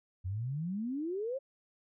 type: exponential sweep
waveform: sine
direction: up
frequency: 87.31 to 558 Hz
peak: -33 dBFS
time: 0.24-1.39 s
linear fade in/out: 20 ms
effects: none